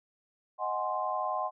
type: chord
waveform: sine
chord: Ab dominant seventh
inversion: second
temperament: equal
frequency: 622.3 / 740 / 830.6 / 1046.5 Hz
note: Eb5 / Gb5 / Ab5 / C6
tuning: 0 / 0 / 0 / 0 cents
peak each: -36 / -34 / -37 / -33 dBFS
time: 0.58-1.51 s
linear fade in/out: 50 ms
effects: none